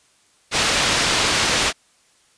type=low-pass noise; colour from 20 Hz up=white; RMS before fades=-19 dBFS; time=0.51-1.73 s; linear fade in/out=50 ms; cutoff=4900 Hz; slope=12 dB/octave; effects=white hiss -58 dBFS RMS until 2.37 s + resampled to 22050 Hz